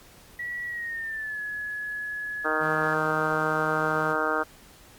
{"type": "tone with pitch glide", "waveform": "sine", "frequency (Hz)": [1935, 1694.3], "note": ["B6", "G#6"], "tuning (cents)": [-36, 34], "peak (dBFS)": -30, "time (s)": [0.39, 2.94], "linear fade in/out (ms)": 5, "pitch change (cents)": -230, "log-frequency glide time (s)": [0.66, 1.41]}
{"type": "harmonic tone", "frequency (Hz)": 155.56, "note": "D#3", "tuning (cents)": 0, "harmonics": [2, 3, 4, 5, 6, 7, 8, 9, 10], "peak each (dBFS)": [-34, -31, -32, -34, -34, -35, -30, -30, -32], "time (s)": [2.44, 4.44], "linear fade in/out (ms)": 20}
{"type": "tone", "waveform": "square", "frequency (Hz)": 158.2, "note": "D#3", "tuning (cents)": 29, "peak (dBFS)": -35, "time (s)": [2.59, 4.16], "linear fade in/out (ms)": 50}
{"effects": ["pink hiss -52 dBFS RMS until 4.98 s", "Opus 48 kbps"]}